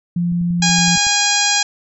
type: tone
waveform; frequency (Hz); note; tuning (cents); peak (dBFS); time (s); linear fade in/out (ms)
sine; 173.5; F3; -11; -15; 0.16-0.96; 5
type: click train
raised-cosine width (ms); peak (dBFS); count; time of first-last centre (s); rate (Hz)
5; -22; 9; 0.32-1.068; 10.7
type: harmonic tone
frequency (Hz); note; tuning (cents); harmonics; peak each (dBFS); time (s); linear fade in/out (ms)
819; G#5; -24; 1 / 2 / 3 / 4 / 5 / 6 / 7 / 8 / 9; -22 / -22 / -22 / -22 / -22 / -22 / -22 / -22 / -22; 0.62-1.63; 5
effects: none